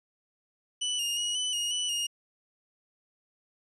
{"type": "tone with pitch steps", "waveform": "sawtooth", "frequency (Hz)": [2977, 2837, 2900, 2997, 2870, 2970, 2855], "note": ["F#7", "F7", "F#7", "F#7", "F7", "F#7", "F7"], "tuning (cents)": [10, 27, -35, 22, 47, 6, 37], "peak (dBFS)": -25, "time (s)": [0.81, 2.07], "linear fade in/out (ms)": 10, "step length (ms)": 180, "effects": ["resampled to 24000 Hz"]}